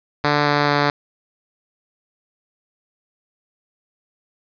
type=tone with pitch steps; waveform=5% pulse; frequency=146.83 / 145.9 / 144.98 Hz; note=D3 / D3 / D3; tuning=0 / -11 / -22 cents; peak=-4 dBFS; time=0.24-0.9 s; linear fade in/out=2 ms; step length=220 ms; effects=resampled to 11025 Hz + 7-bit